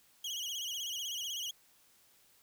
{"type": "tone with vibrato", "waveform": "30% pulse", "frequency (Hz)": 3080, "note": "G7", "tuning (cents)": -31, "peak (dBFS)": -34, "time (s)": [0.24, 1.51], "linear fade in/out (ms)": 5, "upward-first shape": "sine", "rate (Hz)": 16, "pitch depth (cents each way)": 130, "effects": ["white hiss -66 dBFS RMS until 2.42 s"]}